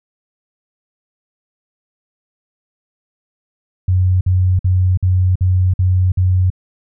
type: tone bursts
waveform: sine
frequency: 92 Hz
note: F#2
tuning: 9 cents flat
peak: -10 dBFS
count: 7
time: 3.88-6.502 s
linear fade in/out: 5 ms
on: 330 ms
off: 52 ms
effects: none